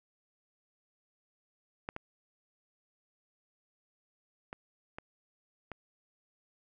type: clicks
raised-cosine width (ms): 0.5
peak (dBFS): -21 / -24 / -26 / -26 / -26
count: 5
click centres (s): 1.889 / 1.964 / 4.529 / 4.985 / 5.717
effects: none